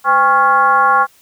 sine tone with frequency modulation, 1100 Hz, C#6, 14 cents flat, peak -8 dBFS, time 0.04-1.07 s, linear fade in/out 50 ms, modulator 295 Hz, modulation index 1.2, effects white hiss -50 dBFS RMS until 1.21 s

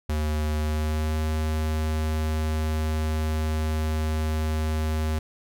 square tone with pitch glide, 76.3 to 78.04 Hz, D#2 to D#2, -33 to +6 cents, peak -24 dBFS, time 0.09-5.19 s, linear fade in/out 5 ms, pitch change +39 cents, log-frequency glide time 0.59-1.19 s, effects none

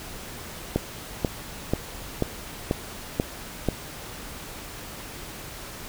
click train, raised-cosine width 2 ms, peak -8 dBFS, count 7, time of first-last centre 0.76-3.687 s, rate 2.05 Hz, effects pink hiss -39 dBFS RMS until 5.88 s

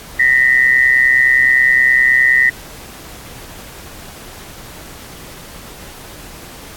sine tone pair together, 1845.9 / 1975.5 Hz, A#6 / B6, -18 / 0 cents, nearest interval minor second, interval 118 cents, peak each -11 dBFS, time 0.19-2.5 s, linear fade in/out 10 ms, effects pink hiss -35 dBFS RMS until 6.76 s + AAC 64 kbps

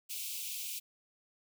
white high-pass noise, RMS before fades -40 dBFS, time 0.09-0.8 s, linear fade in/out 20 ms, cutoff 2300 Hz, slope 96 dB/octave, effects none

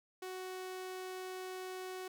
sawtooth tone, 371.5 Hz, F#4, 7 cents sharp, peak -38 dBFS, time 0.22-2.08 s, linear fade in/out 5 ms, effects none

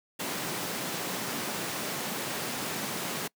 pink high-pass noise, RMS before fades -34 dBFS, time 0.19-3.28 s, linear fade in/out 10 ms, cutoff 150 Hz, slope 24 dB/octave, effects noise-tail reverb RT60 0.1 s tail -25 dB re dry

